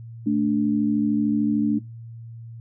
sine tone pair together, 218.8 / 292.2 Hz, A3 / D4, -9 / -9 cents, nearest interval perfect fourth, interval 500 cents, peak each -21 dBFS, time 0.26-1.79 s, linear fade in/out 10 ms, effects noise-tail reverb RT60 0.2 s tail -21 dB re dry + added 115 Hz sine -36 dBFS peak until 2.6 s

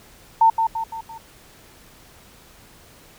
sine tone with echo, 900 Hz, A5, 39 cents sharp, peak -10 dBFS, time 0.41-0.5 s, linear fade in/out 5 ms, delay 170 ms, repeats 4, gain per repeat -6 dB, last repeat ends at 1.18 s, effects pink hiss -49 dBFS RMS until 3.18 s

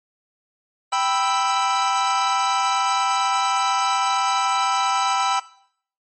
45% pulse chord, E minor, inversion first, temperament equal, 784 / 987.8 / 1318.5 Hz, G5 / B5 / E6, 0 / 0 / 0 cents, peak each -23 dBFS, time 0.92-5.4 s, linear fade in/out 10 ms, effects noise-tail reverb RT60 0.6 s tail -18 dB re dry + MP3 32 kbps

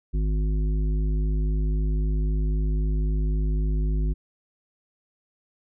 harmonic tone, 51.9 Hz, G#1, in tune, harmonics 1 / 3 / 5 / 7, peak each -21 / -31 / -38 / -41 dBFS, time 0.13-4.14 s, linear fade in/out 20 ms, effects none

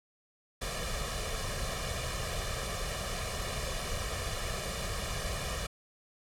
pink noise with comb filter, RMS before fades -35 dBFS, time 0.61-5.67 s, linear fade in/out 10 ms, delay 1.7 ms, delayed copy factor +0.75, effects low-pass 10000 Hz 12 dB/octave

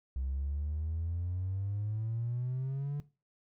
triangle exponential sweep, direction up, 64.2 to 146.3 Hz, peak -29 dBFS, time 0.16-3 s, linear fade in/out 0 ms, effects noise-tail reverb RT60 0.3 s tail -19 dB re dry + tanh soft clip ceiling -28 dBFS

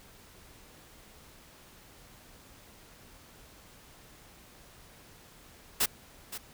white noise with echo, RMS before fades -26 dBFS, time 5.8-5.86 s, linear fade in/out 10 ms, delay 520 ms, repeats 1, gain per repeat -13 dB, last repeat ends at 6.38 s, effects pink hiss -55 dBFS RMS until 6.53 s

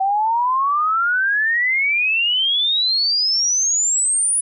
sine exponential sweep, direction up, 759 to 9956 Hz, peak -15 dBFS, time 0-4.41 s, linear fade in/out 10 ms, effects none

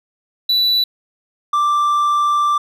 triangle tone pair in turn, 3958 / 1176.7 Hz, B7 / D6, +3 / +3 cents, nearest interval octave + major sixth, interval 2100 cents, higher first, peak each -11 dBFS, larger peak neither, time 0.49-0.84 / 1.53-2.58 s, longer second, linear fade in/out 5 ms, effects none

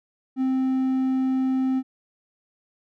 triangle tone, 261.6 Hz, C4, in tune, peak -18 dBFS, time 0.36-1.83 s, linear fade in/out 50 ms, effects none

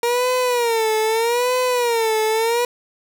30% pulse tone with vibrato, 469 Hz, A#4, 11 cents sharp, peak -14 dBFS, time 0.03-2.65 s, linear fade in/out 2 ms, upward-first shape sine, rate 0.8 Hz, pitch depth 130 cents each way, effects none

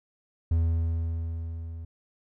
triangle tone with level ramp, 82.5 Hz, E2, 2 cents sharp, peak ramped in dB -18 to -34 dBFS, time 0.51-1.85 s, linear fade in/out 5 ms, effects none

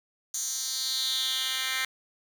10% pulse tone with high-pass filter sweep, 261.6 Hz, C4, in tune, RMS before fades -30 dBFS, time 0.34-1.85 s, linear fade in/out 2 ms, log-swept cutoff 6500 to 2200 Hz, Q 3.5, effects none

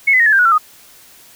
sine tone with pitch steps, 2191 / 2021 / 1863.8 / 1719 / 1585.5 / 1462.3 / 1348.7 / 1243.9 Hz, C#7 / B6 / A#6 / A6 / G6 / F#6 / E6 / D#6, -21 / +39 / -1 / -41 / +19 / -21 / +39 / -1 cents, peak -8 dBFS, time 0.07-0.582 s, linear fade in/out 10 ms, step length 64 ms, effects white hiss -44 dBFS RMS until 1.35 s

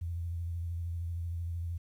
sine tone with vibrato, 85 Hz, F2, 46 cents flat, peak -33 dBFS, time 0.01-1.78 s, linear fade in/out 10 ms, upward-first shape triangle, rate 13 Hz, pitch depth 47 cents each way, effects 11-bit

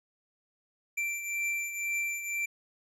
square beating tone pair, 2349 / 2351 Hz, D7 / D7, 0 / +1 cents, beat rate 2 Hz, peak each -32 / -39 dBFS, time 0.97-2.46 s, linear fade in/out 10 ms, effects low-pass 12000 Hz 12 dB/octave

